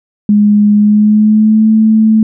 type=tone with pitch glide; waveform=sine; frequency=207.7 to 219 Hz; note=G#3 to A3; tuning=0 to -8 cents; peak=-4 dBFS; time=0.29-2.23 s; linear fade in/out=2 ms; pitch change=+92 cents; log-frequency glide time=0.75-1.69 s; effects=none